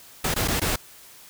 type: noise with dropouts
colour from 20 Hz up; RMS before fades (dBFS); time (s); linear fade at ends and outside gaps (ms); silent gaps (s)
pink; -24; 0.24-0.76; 5; 0.342-0.361 / 0.477-0.482 / 0.598-0.615
effects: white hiss -48 dBFS RMS until 1.29 s